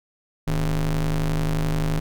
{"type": "ring-modulated tone", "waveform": "square", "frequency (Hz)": 65.4, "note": "C2", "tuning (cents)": 0, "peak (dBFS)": -18, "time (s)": [0.47, 2], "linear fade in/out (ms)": 10, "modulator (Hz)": 91.1, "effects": []}